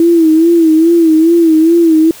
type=tone with vibrato; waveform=sine; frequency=327.5 Hz; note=E4; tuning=11 cents flat; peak=-4 dBFS; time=0-2.11 s; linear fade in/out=2 ms; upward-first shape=sine; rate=2.4 Hz; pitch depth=74 cents each way; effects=white hiss -34 dBFS RMS until 2.2 s